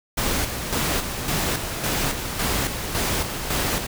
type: noise with tremolo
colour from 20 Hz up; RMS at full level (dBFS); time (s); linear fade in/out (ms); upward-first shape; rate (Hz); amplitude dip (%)
pink; -23; 0.17-3.87; 10; square; 1.8; 50
effects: none